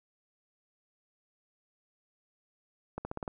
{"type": "accelerating click train", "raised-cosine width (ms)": 1, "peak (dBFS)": -22, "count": 6, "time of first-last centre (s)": [2.98, 3.278], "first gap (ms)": 70, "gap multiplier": 0.92, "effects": []}